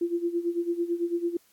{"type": "tone with tremolo", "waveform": "sine", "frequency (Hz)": 343.4, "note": "F4", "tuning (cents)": -29, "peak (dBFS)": -22, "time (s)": [0.01, 1.37], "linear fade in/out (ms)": 5, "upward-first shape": "sine", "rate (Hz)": 9, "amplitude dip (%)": 80, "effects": ["white hiss -63 dBFS RMS until 1.52 s", "AAC 64 kbps"]}